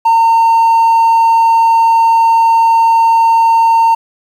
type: tone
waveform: triangle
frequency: 912 Hz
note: A#5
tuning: 38 cents flat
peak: -3 dBFS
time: 0.05-3.95 s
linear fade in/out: 10 ms
effects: tanh soft clip ceiling 0 dBFS + 7-bit